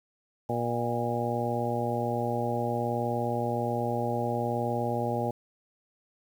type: harmonic tone with a mistuned harmonic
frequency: 119.4 Hz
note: A#2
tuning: 42 cents sharp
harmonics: 1 / 2 / 3 / 4 / 5 / 6 / 7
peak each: -33 / -34 / -36 / -34 / -34 / -38 / -33 dBFS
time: 0.49-5.31 s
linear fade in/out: 5 ms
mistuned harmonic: 7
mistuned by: -38 cents
effects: 9-bit